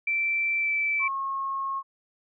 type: tone with pitch glide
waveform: sine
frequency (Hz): 2338 to 2321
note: D7 to D7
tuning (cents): -8 to -21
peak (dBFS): -23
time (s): 0.07-1.08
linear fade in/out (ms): 5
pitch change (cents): -13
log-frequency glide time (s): 0.58-0.7
type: tone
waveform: sine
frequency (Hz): 1086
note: C#6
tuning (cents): -36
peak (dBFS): -27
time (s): 0.99-1.83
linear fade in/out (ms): 50
effects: none